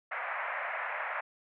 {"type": "band-pass noise", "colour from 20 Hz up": "white", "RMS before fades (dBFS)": -36, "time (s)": [0.11, 1.21], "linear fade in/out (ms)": 10, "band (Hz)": [580, 2200], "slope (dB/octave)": 48, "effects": []}